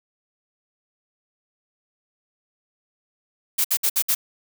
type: noise bursts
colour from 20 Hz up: blue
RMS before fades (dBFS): -20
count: 5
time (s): 3.58-4.15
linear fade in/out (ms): 10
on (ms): 66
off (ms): 60
effects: none